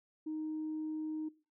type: tone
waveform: sine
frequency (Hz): 311.1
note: D#4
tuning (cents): 0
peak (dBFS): -35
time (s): 0.26-1.29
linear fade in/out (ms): 10
effects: noise-tail reverb RT60 0.3 s tail -18 dB re dry + tanh soft clip ceiling -32 dBFS